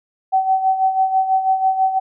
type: tone with tremolo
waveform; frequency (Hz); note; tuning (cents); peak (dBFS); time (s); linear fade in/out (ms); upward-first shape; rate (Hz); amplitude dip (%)
sine; 762; G5; -49; -11; 0.32-2; 20; sine; 6.1; 65
effects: none